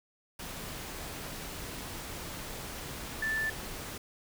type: tone in noise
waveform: sine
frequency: 1760 Hz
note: A6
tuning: in tune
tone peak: -29 dBFS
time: 3.22-3.5 s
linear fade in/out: 5 ms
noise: pink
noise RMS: -41 dBFS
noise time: 0.39-3.98 s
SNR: +9 dB
effects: none